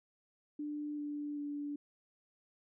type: tone with pitch steps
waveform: sine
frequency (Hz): 296.3 / 293.2 / 290.2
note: D4 / D4 / D4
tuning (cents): +15 / -3 / -21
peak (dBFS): -37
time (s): 0.59-1.76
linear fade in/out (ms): 5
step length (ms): 390
effects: none